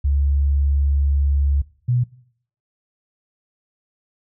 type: tone pair in turn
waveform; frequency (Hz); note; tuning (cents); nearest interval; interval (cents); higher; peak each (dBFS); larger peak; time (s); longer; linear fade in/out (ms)
sine; 70.4 / 122.89; C#2 / B2; +27 / -8; minor seventh; 965; second; -15; neither; 0.04-1.62 / 1.88-2.04; first; 10
effects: noise-tail reverb RT60 0.6 s tail -20 dB re dry